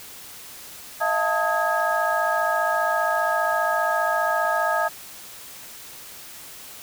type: tone cluster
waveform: sine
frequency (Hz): 635 / 690 / 888 / 1259 / 1647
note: D#5 / F5 / A5 / D#6 / G#6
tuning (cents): +35 / -21 / +16 / +20 / -15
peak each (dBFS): -26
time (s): 1-4.89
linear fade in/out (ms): 20
effects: white hiss -41 dBFS RMS until 6.82 s